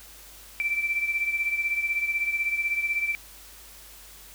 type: beating tone pair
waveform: sine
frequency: 2334 / 2350 Hz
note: D7 / D7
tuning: -11 / +1 cents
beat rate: 16 Hz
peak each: -25 / -31 dBFS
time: 0.6-3.15 s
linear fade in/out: 0 ms
effects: added 50 Hz sine -53 dBFS peak until 4.34 s + white hiss -48 dBFS RMS until 4.34 s